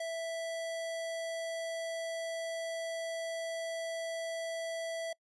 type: tone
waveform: square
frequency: 659.3 Hz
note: E5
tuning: in tune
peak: -36 dBFS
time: 0-5.13 s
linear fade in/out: 5 ms
effects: noise-tail reverb RT60 0.1 s tail -26 dB re dry + resampled to 24000 Hz